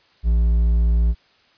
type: tone with hard clipping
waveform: triangle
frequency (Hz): 57.2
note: A#1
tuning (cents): -32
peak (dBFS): -15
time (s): 0.23-1.15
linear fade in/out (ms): 50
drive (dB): 7
effects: white hiss -57 dBFS RMS until 1.57 s + resampled to 11025 Hz